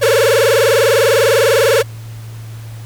45% pulse tone with vibrato, 501 Hz, B4, 25 cents sharp, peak -9 dBFS, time 0.01-1.83 s, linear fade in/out 20 ms, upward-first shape sine, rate 20 Hz, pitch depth 240 cents each way, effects added 112 Hz sine -27 dBFS peak until 2.85 s + pink hiss -41 dBFS RMS until 2.85 s

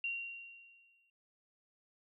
sine tone with exponential decay, 2757 Hz, F7, 23 cents flat, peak -33 dBFS, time 0.04-1.1 s, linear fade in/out 2 ms, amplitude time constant 230 ms, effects none

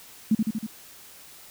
sine tone with echo, 218.6 Hz, A3, 11 cents flat, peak -16 dBFS, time 0.31-0.35 s, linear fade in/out 5 ms, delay 79 ms, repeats 4, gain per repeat -3 dB, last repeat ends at 0.666 s, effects white hiss -48 dBFS RMS until 1.5 s

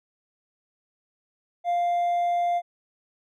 sine tone with hard clipping, 698.5 Hz, F5, in tune, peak -22 dBFS, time 1.64-2.62 s, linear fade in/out 50 ms, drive 2 dB, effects none

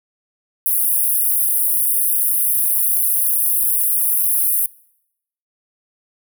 pink high-pass noise, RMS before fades -17 dBFS, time 0.66-4.66 s, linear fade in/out 0 ms, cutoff 9700 Hz, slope 96 dB/octave, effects noise-tail reverb RT60 0.8 s tail -24 dB re dry

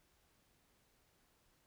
silence, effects pink hiss -74 dBFS RMS until 1.66 s

